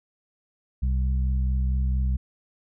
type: harmonic tone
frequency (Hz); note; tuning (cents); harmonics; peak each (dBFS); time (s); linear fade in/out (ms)
64.4; C2; -27; 1 / 2 / 3; -21 / -32 / -36; 0.82-2.17; 10
effects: none